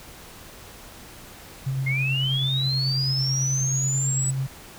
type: tone with tremolo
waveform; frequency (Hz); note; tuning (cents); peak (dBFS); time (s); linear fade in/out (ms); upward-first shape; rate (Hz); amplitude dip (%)
sine; 133.7; C3; +38; -22; 1.66-4.47; 10; sine; 9.2; 25
type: linear sweep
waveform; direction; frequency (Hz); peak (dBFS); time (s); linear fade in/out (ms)
sine; up; 2093 to 7960; -24; 1.86-4.31; 10
effects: pink hiss -44 dBFS RMS until 4.78 s

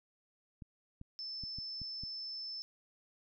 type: clicks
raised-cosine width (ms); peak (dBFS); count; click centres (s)
5; -35; 6; 0.622 / 1.014 / 1.437 / 1.586 / 1.817 / 2.036
type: tone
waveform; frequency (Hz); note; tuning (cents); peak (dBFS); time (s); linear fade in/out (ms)
sine; 5274; E8; 0; -40; 1.19-2.62; 0
effects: none

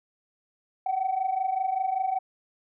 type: tone pair together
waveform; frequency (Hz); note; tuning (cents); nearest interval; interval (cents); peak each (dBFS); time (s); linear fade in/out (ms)
sine; 739.8 / 765; F#5 / G5; 0 / -42; minor second; 58; -28 / -25; 0.86-2.19; 5
effects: tanh soft clip ceiling -19 dBFS

